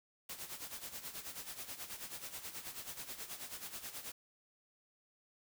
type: noise with tremolo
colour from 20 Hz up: white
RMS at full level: -44 dBFS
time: 0.29-4.12 s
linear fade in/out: 5 ms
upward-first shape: sine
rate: 9.3 Hz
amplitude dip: 70%
effects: none